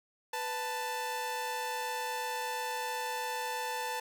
sawtooth tone pair together, 495.6 / 883 Hz, B4 / A5, +6 / +6 cents, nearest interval minor seventh, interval 1000 cents, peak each -36 / -31 dBFS, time 0.33-4 s, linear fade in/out 5 ms, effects none

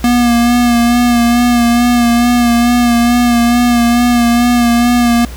square tone with vibrato, 239.2 Hz, A#3, 45 cents sharp, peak -8 dBFS, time 0.04-5.25 s, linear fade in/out 2 ms, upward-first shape sine, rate 2.3 Hz, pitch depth 27 cents each way, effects added 60 Hz sine -24 dBFS peak until 5.36 s + pink hiss -34 dBFS RMS until 5.36 s

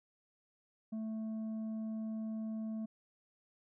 sine tone with tanh clipping, 220 Hz, A3, in tune, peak -38 dBFS, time 0.92-2.86 s, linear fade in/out 10 ms, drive 5 dB, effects none

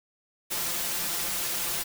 white noise with comb filter, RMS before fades -30 dBFS, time 0.5-1.84 s, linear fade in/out 20 ms, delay 5.8 ms, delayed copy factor +0.6, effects none

